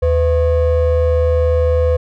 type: ring-modulated tone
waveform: triangle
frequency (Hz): 290.7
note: D4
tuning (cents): -18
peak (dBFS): -6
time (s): 0.02-1.97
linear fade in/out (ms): 10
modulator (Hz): 212
effects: none